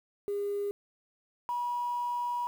triangle tone pair in turn, 405.8 / 967.4 Hz, G#4 / B5, -40 / -36 cents, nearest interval octave + minor third, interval 1504 cents, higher second, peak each -26 dBFS, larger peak neither, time 0.28-0.71 / 1.49-2.47 s, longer second, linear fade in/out 0 ms, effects tanh soft clip ceiling -27 dBFS + 9-bit

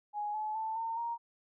sine tone with pitch steps, 833 / 857.4 / 882.5 / 908.4 / 935 Hz, G#5 / A5 / A5 / A#5 / A#5, +5 / -45 / +5 / -45 / +5 cents, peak -33 dBFS, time 0.13-1.18 s, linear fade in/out 50 ms, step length 210 ms, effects none

